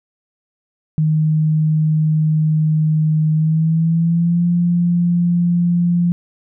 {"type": "tone with pitch glide", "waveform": "sine", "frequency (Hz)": [155.56, 173.6], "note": ["D#3", "F3"], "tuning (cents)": [0, -10], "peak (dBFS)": -12, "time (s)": [0.98, 6.12], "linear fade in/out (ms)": 0, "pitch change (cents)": 190, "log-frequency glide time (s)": [3.33, 4.46], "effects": []}